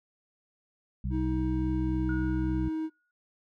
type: harmonic tone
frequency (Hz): 63.6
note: C2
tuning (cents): -48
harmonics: 1 / 2 / 3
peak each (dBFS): -31 / -34 / -36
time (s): 1.04-2.69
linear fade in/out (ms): 5
type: tone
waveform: triangle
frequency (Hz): 316.4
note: D#4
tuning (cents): +29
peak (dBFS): -27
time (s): 1.1-2.9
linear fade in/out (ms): 50
type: tone with exponential decay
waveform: sine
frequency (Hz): 1449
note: F#6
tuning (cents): -37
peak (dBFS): -36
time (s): 2.09-3.11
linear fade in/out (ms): 2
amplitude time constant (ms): 220
effects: noise-tail reverb RT60 0.2 s tail -26 dB re dry